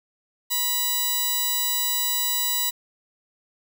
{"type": "tone pair together", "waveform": "5% pulse", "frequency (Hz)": [980, 3920], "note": ["B5", "B7"], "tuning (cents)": [-14, -14], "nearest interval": "2 octaves", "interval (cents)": 2400, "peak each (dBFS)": -16, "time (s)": [0.5, 2.71], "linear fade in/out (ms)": 20, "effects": []}